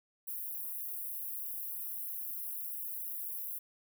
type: high-pass noise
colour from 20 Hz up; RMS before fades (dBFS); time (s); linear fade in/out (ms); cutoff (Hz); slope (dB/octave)
white; -40; 0.27-3.59; 10; 11000; 48
effects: none